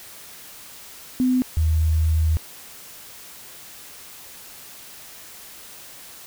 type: tone pair in turn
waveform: sine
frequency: 254 / 79.5 Hz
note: B3 / D#2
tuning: +49 / +38 cents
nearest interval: octave + minor sixth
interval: 2011 cents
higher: first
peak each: -16 dBFS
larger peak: neither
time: 1.2-1.42 / 1.57-2.37 s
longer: second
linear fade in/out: 0 ms
effects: white hiss -42 dBFS RMS until 6.26 s

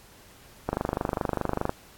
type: click train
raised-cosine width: 1 ms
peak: -11 dBFS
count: 26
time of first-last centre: 0.69-1.694 s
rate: 24.9 Hz
effects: pink hiss -53 dBFS RMS until 1.97 s + AAC 64 kbps

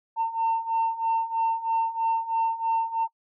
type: beating tone pair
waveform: sine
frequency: 904 / 907.1 Hz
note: A5 / A#5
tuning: +47 / -47 cents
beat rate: 3.1 Hz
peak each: -26 / -23 dBFS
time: 0.16-3.08 s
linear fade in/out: 50 ms
effects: noise-tail reverb RT60 0.1 s tail -23 dB re dry + tanh soft clip ceiling -18 dBFS

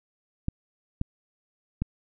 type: clicks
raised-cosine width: 5 ms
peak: -14 dBFS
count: 3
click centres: 0.484 / 1.014 / 1.82 s
effects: none

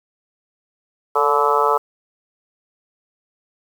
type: harmonic tone with a mistuned harmonic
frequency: 144.5 Hz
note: D3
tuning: 28 cents flat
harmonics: 3 / 4 / 5 / 6 / 7 / 8 / 9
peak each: -20 / -24 / -26 / -21 / -21 / -22 / -20 dBFS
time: 1.15-1.78 s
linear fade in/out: 10 ms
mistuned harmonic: 3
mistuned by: +37 cents
effects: 7-bit

